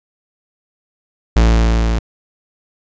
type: tone with level ramp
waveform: 45% pulse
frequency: 56.2 Hz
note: A1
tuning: 37 cents sharp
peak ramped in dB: -7 to -14 dBFS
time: 1.36-1.99 s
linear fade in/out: 5 ms
effects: resampled to 16000 Hz